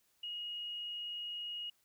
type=tone; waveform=sine; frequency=2881 Hz; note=F#7; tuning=47 cents flat; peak=-39 dBFS; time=0.23-1.7 s; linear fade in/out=5 ms; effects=white hiss -74 dBFS RMS until 1.84 s